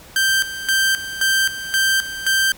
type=tone with tremolo; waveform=sawtooth; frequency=1568 Hz; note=G6; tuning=in tune; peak=-11 dBFS; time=0.16-2.52 s; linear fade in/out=2 ms; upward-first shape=square; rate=1.9 Hz; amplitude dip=75%; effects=pink hiss -43 dBFS RMS until 2.57 s